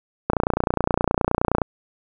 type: click train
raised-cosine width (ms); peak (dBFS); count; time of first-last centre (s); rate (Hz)
1; -4; 40; 0.3-1.618; 29.6
effects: none